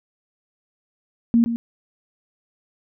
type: tone with echo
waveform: sine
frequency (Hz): 233.1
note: A#3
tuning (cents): 0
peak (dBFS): -12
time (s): 1.34-1.44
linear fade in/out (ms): 0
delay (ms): 120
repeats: 1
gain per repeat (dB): -9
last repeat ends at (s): 1.56
effects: none